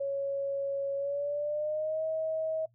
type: tone with pitch glide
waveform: sine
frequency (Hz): 554.4 to 636.8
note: C#5 to D#5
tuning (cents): 0 to +40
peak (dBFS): -29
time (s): 0-2.66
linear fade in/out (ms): 10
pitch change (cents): +240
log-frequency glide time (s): 0.96-2.04
effects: noise-tail reverb RT60 0.1 s tail -21 dB re dry + added 118 Hz sine -64 dBFS peak until 2.74 s